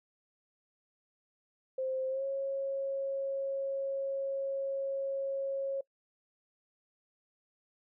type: tone with pitch glide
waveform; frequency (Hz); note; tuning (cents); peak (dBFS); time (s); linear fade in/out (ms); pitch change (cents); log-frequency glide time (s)
sine; 523.3 to 545.8; C5 to C#5; 0 to -27; -31; 1.78-5.81; 5; +73; 2.09-2.24
effects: noise-tail reverb RT60 0.1 s tail -24 dB re dry